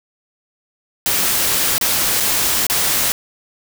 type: noise with dropouts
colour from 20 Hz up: white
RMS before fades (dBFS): -17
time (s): 1.06-3.12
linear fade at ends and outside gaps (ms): 0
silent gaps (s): 1.781-1.812 / 2.201-2.205 / 2.667-2.699
effects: none